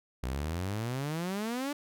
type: exponential sweep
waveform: sawtooth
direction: up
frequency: 60.3 to 296.4 Hz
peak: -28 dBFS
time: 0.23-1.73 s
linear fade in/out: 5 ms
effects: none